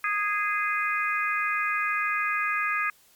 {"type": "harmonic tone", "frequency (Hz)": 413.4, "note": "G#4", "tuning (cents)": -8, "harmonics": [3, 4, 5, 6], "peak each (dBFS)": [-28, -29, -30, -31], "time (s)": [0.04, 2.9], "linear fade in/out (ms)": 2, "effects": ["white hiss -59 dBFS RMS until 3.15 s", "MP3 96 kbps"]}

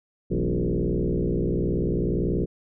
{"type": "tone with frequency modulation", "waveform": "sine", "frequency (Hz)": 110, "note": "A2", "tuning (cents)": 0, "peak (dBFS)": -21, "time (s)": [0.3, 2.46], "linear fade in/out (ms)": 20, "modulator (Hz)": 60.4, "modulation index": 5.6, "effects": []}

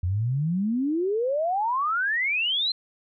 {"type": "exponential sweep", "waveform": "sine", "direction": "up", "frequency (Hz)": [85, 4193], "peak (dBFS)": -22, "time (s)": [0.03, 2.72], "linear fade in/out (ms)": 5, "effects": []}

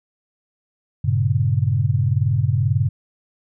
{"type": "chord", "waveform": "sine", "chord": "G diminished", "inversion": "none", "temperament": "equal", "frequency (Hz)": [98, 116.54, 138.59], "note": ["G2", "Bb2", "Db3"], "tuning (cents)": [0, 0, 0], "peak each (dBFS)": -20, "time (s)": [1.04, 2.89], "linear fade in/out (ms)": 10, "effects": []}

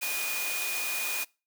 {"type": "tone in noise", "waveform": "sine", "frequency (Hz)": 2459, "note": "D#7", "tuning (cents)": -21, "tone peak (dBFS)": -32, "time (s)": [0.01, 1.25], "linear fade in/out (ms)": 20, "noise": "white", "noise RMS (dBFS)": -33, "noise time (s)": [0.01, 1.25], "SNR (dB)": -2, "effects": ["noise-tail reverb RT60 0.3 s tail -24 dB re dry", "high-pass 400 Hz 12 dB/octave"]}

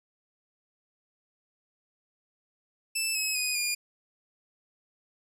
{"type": "tone with pitch steps", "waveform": "15% pulse", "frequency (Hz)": [2641, 2566, 2493, 2422], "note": ["E7", "E7", "D#7", "D#7"], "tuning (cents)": [3, -47, 3, -47], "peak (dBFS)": -20, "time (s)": [2.95, 3.75], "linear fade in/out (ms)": 10, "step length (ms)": 200, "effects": []}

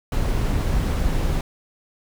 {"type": "noise", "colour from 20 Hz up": "brown", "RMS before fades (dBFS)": -21, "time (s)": [0.12, 1.41], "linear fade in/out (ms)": 2, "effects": []}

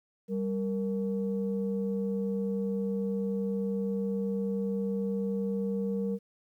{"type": "tone pair together", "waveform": "sine", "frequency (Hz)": [196, 466.5], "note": ["G3", "A#4"], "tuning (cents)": [0, 1], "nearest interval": "octave + minor third", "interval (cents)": 1501, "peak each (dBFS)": [-29, -32], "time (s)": [0.28, 6.19], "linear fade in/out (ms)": 50, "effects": ["tanh soft clip ceiling -21 dBFS", "11-bit"]}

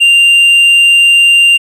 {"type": "tone with tanh clipping", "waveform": "sine", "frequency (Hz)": 2786, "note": "F7", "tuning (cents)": -5, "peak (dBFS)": -4, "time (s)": [0, 1.58], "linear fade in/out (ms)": 20, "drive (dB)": 4, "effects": []}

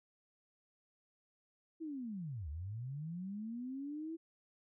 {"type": "linear two-way sweep", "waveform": "sine", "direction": "down then up", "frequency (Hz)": [332.7, 69.4, 332.7], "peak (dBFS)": -40, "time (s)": [1.8, 4.17], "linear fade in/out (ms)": 20, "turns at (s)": 2.49, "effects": []}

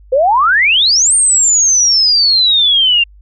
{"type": "exponential two-way sweep", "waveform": "sine", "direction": "up then down", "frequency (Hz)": [493.9, 8870, 2745], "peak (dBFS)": -7, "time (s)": [0.12, 3.04], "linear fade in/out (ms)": 10, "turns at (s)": 1.14, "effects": ["added 50 Hz sine -38 dBFS peak until 3.21 s"]}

